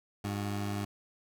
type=tone pair together; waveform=20% pulse; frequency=101.58 / 362 Hz; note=G#2 / F#4; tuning=-38 / -38 cents; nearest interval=octave + minor seventh; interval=2200 cents; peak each=-28 / -39 dBFS; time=0.24-0.85 s; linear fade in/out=5 ms; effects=none